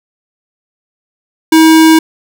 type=tone; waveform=square; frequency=320 Hz; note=D#4; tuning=49 cents sharp; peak=-3 dBFS; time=1.52-1.99 s; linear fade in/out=5 ms; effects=none